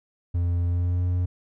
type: tone with pitch glide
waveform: triangle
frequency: 87 to 89.34 Hz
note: F2 to F2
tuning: -6 to +40 cents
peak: -19 dBFS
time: 0.34-1.26 s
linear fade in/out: 10 ms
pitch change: +46 cents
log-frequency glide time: 0.65-1.04 s
effects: none